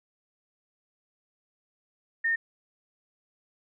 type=tone; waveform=sine; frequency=1828 Hz; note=A#6; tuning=34 cents flat; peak=-23 dBFS; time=2.24-2.36 s; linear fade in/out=10 ms; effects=none